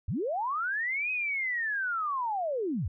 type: linear two-way sweep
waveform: sine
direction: up then down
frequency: 61.74 to 2544 to 61.74 Hz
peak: -28 dBFS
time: 0.08-2.88 s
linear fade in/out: 5 ms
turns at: 1.11 s
effects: none